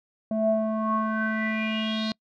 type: tone with low-pass filter sweep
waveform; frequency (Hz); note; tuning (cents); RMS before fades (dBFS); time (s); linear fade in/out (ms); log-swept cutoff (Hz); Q
square; 218.8; A3; -9; -26; 0.31-2.12; 2; 540 to 4200; 7.4
effects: noise-tail reverb RT60 0.1 s tail -26 dB re dry